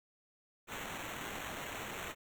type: noise with sample-and-hold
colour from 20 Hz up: white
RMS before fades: -43 dBFS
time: 0.67-2.15 s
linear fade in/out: 50 ms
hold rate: 4900 Hz
effects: none